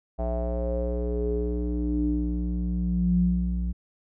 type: tone with low-pass filter sweep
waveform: square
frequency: 59.9 Hz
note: A#1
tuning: 48 cents sharp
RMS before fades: -26 dBFS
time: 0.18-3.73 s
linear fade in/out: 20 ms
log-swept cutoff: 700 to 140 Hz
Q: 7.8
effects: none